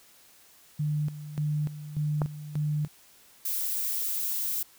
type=tone with tremolo; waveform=sine; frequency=150 Hz; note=D3; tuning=37 cents sharp; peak=-25 dBFS; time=0.79-2.88 s; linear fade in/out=10 ms; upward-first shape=square; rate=1.7 Hz; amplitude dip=75%
type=click; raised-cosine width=1 ms; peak=-16 dBFS; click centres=2.218 s
type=noise; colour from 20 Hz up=violet; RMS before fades=-30 dBFS; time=3.45-4.63 s; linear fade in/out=5 ms
effects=white hiss -57 dBFS RMS until 4.78 s